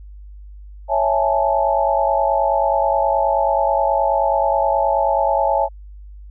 sine chord, A major seventh, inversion first, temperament equal, 554.4 / 659.3 / 830.6 / 880 Hz, C#5 / E5 / G#5 / A5, 0 / 0 / 0 / 0 cents, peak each -20 dBFS, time 0.88-5.69 s, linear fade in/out 50 ms, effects added 50 Hz sine -35 dBFS peak until 6.3 s

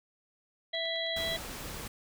harmonic tone, 659.3 Hz, E5, in tune, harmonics 1 / 3 / 5 / 6, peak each -36 / -37 / -36 / -37 dBFS, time 0.73-1.37 s, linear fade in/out 10 ms
click train, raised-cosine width 0.2 ms, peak -36 dBFS, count 10, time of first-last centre 0.75-1.695 s, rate 9.52 Hz
pink noise, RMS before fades -41 dBFS, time 1.16-1.88 s, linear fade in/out 5 ms
effects none

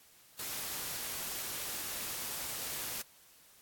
white noise, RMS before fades -39 dBFS, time 0.39-3.02 s, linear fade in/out 5 ms, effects white hiss -61 dBFS RMS until 3.61 s + AAC 64 kbps

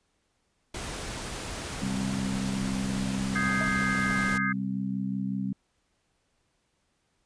pink noise, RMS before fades -36 dBFS, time 0.74-4.38 s, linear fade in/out 5 ms
harmonic tone, 65.41 Hz, C2, in tune, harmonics 2 / 3 / 4, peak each -37 / -29 / -35 dBFS, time 1.82-5.53 s, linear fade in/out 0 ms
sine chord, Ab major seventh, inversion second, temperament equal, 1244.5 / 1568 / 1661.2 / 2093 Hz, Eb6 / G6 / Ab6 / C7, 0 / 0 / 0 / 0 cents, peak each -32 dBFS, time 3.35-4.53 s, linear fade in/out 10 ms
sine tone with exponential decay, 637 Hz, D#5, 41 cents sharp, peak -28 dBFS, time 3.61-3.69 s, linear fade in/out 0 ms, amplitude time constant 17 ms
effects pink hiss -73 dBFS RMS until 7.25 s + resampled to 22050 Hz

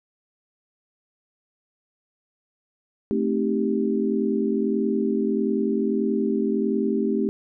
sine chord, A half-diminished seventh, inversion none, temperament equal, 220 / 261.6 / 311.1 / 392 Hz, A3 / C4 / Eb4 / G4, 0 / 0 / 0 / 0 cents, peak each -24 / -27 / -28 / -25 dBFS, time 3.11-7.29 s, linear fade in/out 0 ms, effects none

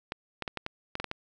clicks, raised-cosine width 0.3 ms, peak -17 dBFS, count 9, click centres 0.121 / 0.423 / 0.478 / 0.573 / 0.664 / 0.954 / 1 / 1.043 / 1.114 s, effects none

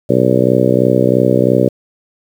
harmonic tone, 63 Hz, B1, 35 cents sharp, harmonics 2 / 3 / 4 / 5 / 6 / 7 / 8 / 9, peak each -17 / -17 / -17 / -17 / -17 / -17 / -17 / -17 dBFS, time 0.09-1.69 s, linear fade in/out 10 ms, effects 7-bit

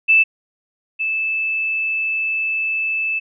sine tone pair in turn, 2637 / 2627 Hz, E7 / E7, 0 / -7 cents, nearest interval unison, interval 7 cents, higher first, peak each -9 / -18 dBFS, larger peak first, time 0.08-0.24 / 0.99-3.2 s, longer second, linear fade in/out 20 ms, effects none

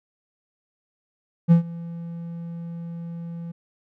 triangle tone with ADSR envelope, 168.8 Hz, E3, 41 cents sharp, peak -7 dBFS, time 1.48-3.52 s, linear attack 34 ms, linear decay 110 ms, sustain -22 dB, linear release 10 ms, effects none

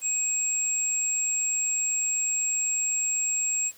sine tone pair together, 2535 / 7596 Hz, D#7 / A#8, +32 / +32 cents, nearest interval octave + perfect fifth, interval 1900 cents, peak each -35 / -24 dBFS, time 0.01-3.72 s, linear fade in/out 50 ms, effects white hiss -53 dBFS RMS until 3.77 s

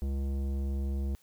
sine tone with tanh clipping, 68.5 Hz, C#2, 20 cents flat, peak -31 dBFS, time 0.02-1.15 s, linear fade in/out 0 ms, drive 14 dB, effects white hiss -65 dBFS RMS until 1.22 s

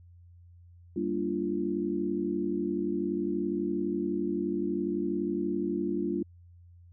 sine chord, G minor seventh, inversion none, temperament equal with one note detuned, 196 / 233.1 / 293.7 / 345.6 Hz, G3 / Bb3 / D4 / F4, 0 / 0 / 0 / -18 cents, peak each -34 / -36 / -33 / -31 dBFS, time 0.96-6.23 s, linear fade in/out 5 ms, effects added 87 Hz sine -51 dBFS peak until 6.92 s

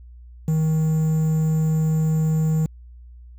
triangle tone with quantisation, 157.7 Hz, D#3, 24 cents sharp, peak -15 dBFS, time 0.48-2.66 s, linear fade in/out 2 ms, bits 7, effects added 60 Hz sine -40 dBFS peak until 3.38 s

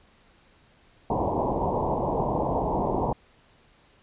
white low-pass noise, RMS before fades -26 dBFS, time 1.1-3.13 s, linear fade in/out 2 ms, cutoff 1000 Hz, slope 96 dB/octave, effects pink hiss -59 dBFS RMS until 4.02 s + resampled to 8000 Hz

